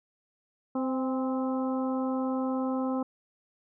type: harmonic tone with a mistuned harmonic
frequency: 260 Hz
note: C4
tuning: 11 cents flat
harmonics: 1 / 2 / 3 / 4 / 5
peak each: -28 / -34 / -38 / -40 / -42 dBFS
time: 0.75-3.03 s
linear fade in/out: 5 ms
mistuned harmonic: 3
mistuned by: +37 cents
effects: none